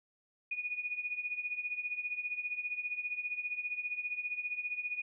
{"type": "tone with tremolo", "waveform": "sine", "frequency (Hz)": 2462, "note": "D#7", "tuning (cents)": -19, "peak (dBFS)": -31, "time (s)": [0.51, 5.02], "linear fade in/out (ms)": 5, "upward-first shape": "triangle", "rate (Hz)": 15, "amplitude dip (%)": 85, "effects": []}